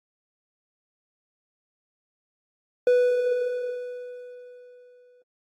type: tone with exponential decay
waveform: triangle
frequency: 493.9 Hz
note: B4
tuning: in tune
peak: -13 dBFS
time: 2.87-5.22 s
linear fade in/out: 2 ms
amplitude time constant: 510 ms
effects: AAC 32 kbps